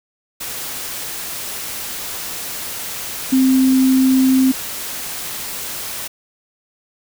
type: tone in noise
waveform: sine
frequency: 261.6 Hz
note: C4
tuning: in tune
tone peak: -10 dBFS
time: 3.32-4.52 s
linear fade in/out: 10 ms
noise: white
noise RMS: -27 dBFS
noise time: 0.4-6.08 s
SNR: +14 dB
effects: none